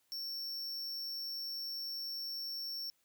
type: tone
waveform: square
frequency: 5450 Hz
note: F8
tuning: 43 cents flat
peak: -39 dBFS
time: 0.12-2.9 s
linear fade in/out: 0 ms
effects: white hiss -75 dBFS RMS until 3.04 s